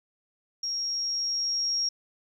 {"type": "tone with level ramp", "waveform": "sine", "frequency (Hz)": 5588, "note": "F8", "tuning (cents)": 0, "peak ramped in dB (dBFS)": [-28, -24], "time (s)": [0.63, 1.89], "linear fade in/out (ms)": 5, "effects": ["10-bit"]}